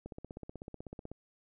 click train, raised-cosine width 2 ms, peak -30 dBFS, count 18, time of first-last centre 0.06-1.116 s, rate 16.1 Hz, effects none

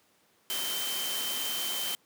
sine tone in noise, 3100 Hz, G7, 20 cents flat, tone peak -34 dBFS, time 0.5-1.95 s, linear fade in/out 0 ms, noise white, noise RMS -34 dBFS, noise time 0.5-1.95 s, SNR -3 dB, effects pink hiss -66 dBFS RMS until 2.05 s + high-pass 200 Hz 12 dB/octave

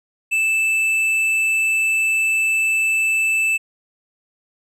sine tone with tanh clipping, 2637 Hz, E7, in tune, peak -17 dBFS, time 0.31-3.58 s, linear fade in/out 20 ms, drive 8 dB, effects none

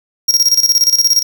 45% pulse tone with tremolo, 5600 Hz, F8, 4 cents sharp, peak -7 dBFS, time 0.28-1.23 s, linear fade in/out 10 ms, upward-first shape square, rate 17 Hz, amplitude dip 75%, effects none

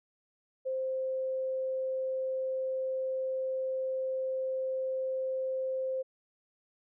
sine tone, 523.3 Hz, C5, in tune, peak -30 dBFS, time 0.65-6.03 s, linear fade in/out 20 ms, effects none

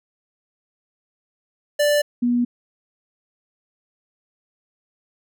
square / sine tone pair in turn, 587.3 / 242.1 Hz, D5 / B3, 0 / -34 cents, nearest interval octave + minor third, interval 1534 cents, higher first, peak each -16 dBFS, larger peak neither, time 1.79-2.02 / 2.22-2.45 s, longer neither, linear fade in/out 10 ms, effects none

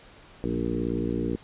harmonic tone with a mistuned harmonic, 58.27 Hz, A#1, in tune, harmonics 1 / 2 / 3 / 4 / 5 / 6 / 7 / 8, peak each -36 / -35 / -34 / -32 / -31 / -33 / -35 / -36 dBFS, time 0.44-1.36 s, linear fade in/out 0 ms, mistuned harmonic 3, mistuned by +44 cents, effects pink hiss -51 dBFS RMS until 1.43 s + resampled to 8000 Hz

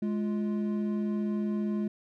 triangle tone pair together, 209.9 / 348.2 Hz, G#3 / F4, +19 / -5 cents, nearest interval major sixth, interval 876 cents, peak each -26 / -34 dBFS, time 0.02-1.88 s, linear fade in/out 5 ms, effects none

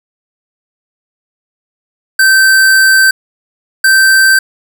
square tone pair in turn, 1551 / 1556.5 Hz, G6 / G6, -19 / -13 cents, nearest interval unison, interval 6 cents, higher second, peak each -5 dBFS, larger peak neither, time 2.19-3.11 / 3.84-4.39 s, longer first, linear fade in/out 5 ms, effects 7-bit

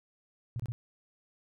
sine tone bursts, 118.2 Hz, A#2, 24 cents sharp, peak -32 dBFS, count 3, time 0.56-0.72 s, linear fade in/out 0 ms, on 36 ms, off 26 ms, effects none

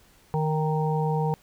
harmonic tone with a mistuned harmonic, 154.9 Hz, D#3, 7 cents flat, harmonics 1 / 3 / 5 / 6, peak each -24 / -29 / -31 / -32 dBFS, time 0.34-1.34 s, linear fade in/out 0 ms, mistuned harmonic 5, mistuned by +23 cents, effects pink hiss -58 dBFS RMS until 1.42 s

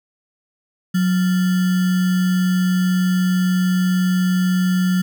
sine tone with sample-and-hold, 183.1 Hz, F#3, 18 cents flat, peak -14 dBFS, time 0.94-5.02 s, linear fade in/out 10 ms, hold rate 1575 Hz, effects none

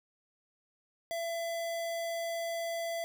square tone, 671 Hz, E5, 31 cents sharp, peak -34 dBFS, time 1.11-3.04 s, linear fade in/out 0 ms, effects none

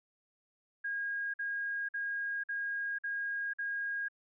sine tone bursts, 1631 Hz, G#6, 32 cents flat, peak -33 dBFS, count 6, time 0.84-4.085 s, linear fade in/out 10 ms, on 500 ms, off 49 ms, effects none

